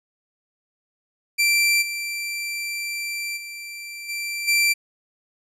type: tone with level steps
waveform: sawtooth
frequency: 2349 Hz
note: D7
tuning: in tune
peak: -13 / -23 / -30 / -23 / -13 dBFS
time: 1.38-4.74 s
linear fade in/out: 20 ms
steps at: 1.81 / 3.36 / 4.08 / 4.47 s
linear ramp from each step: 20 ms
effects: resampled to 32000 Hz